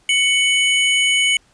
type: tone pair together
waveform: square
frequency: 2227 / 2990 Hz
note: C#7 / F#7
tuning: +7 / +17 cents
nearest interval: perfect fourth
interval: 510 cents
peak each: -17 dBFS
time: 0.09-1.37 s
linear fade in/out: 2 ms
effects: pink hiss -56 dBFS RMS until 1.53 s + resampled to 22050 Hz